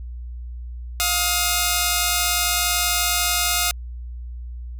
5% pulse tone pair together, 707 / 1262.4 Hz, F5 / D#6, +21 / +25 cents, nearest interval minor seventh, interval 1004 cents, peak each -10 dBFS, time 1-3.71 s, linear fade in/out 0 ms, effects added 60 Hz sine -30 dBFS peak until 4.79 s

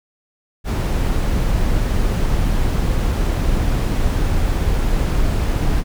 brown noise, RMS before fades -17 dBFS, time 0.64-5.84 s, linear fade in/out 50 ms, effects none

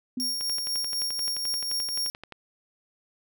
sine tone with exponential decay, 250.9 Hz, B3, 28 cents sharp, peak -26 dBFS, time 0.17-0.4 s, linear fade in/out 5 ms, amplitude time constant 48 ms
sawtooth tone with tremolo, 5550 Hz, F8, 12 cents flat, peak -23 dBFS, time 0.2-2.1 s, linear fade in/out 0 ms, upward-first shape sine, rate 4 Hz, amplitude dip 35%
click train, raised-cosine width 0.3 ms, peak -24 dBFS, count 23, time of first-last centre 0.41-2.323 s, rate 11.5 Hz
effects none

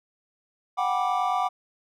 triangle chord, G major seventh, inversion third, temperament just, 735 / 784 / 980 / 1176 Hz, F#5 / G5 / B5 / D6, -12 / 0 / -14 / +2 cents, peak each -24 / -28 / -29 / -26 dBFS, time 0.77-1.49 s, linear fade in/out 20 ms, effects none

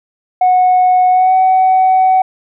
sine tone with pitch glide, 734 to 751.6 Hz, F#5 to F#5, -14 to +27 cents, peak -5 dBFS, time 0.41-2.22 s, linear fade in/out 5 ms, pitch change +41 cents, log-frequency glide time 1.1-1.35 s, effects tanh soft clip ceiling -4 dBFS

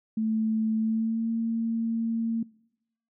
sine tone with pitch glide, 220 to 227.8 Hz, A3 to A#3, 0 to -40 cents, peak -24 dBFS, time 0.17-2.43 s, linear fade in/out 5 ms, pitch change +60 cents, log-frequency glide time 0.77-1.3 s, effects noise-tail reverb RT60 0.8 s tail -23 dB re dry

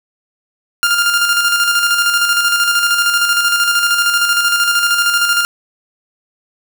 sawtooth tone with tremolo, 1400 Hz, F6, 4 cents sharp, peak -6 dBFS, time 0.83-5.45 s, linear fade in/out 0 ms, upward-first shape square, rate 13 Hz, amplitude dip 40%, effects none

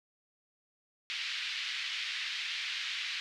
pink band-pass noise, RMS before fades -37 dBFS, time 1.1-3.2 s, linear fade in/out 0 ms, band 2000 to 4300 Hz, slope 24 dB/octave, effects none

